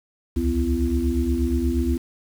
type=tone cluster; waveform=sine; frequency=65.7 / 74.1 / 252.3 / 338.1 Hz; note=C2 / D2 / B3 / E4; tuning=+8 / +16 / +37 / +44 cents; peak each=-24 / -25 / -24 / -26 dBFS; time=0.36-1.98 s; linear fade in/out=10 ms; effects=7-bit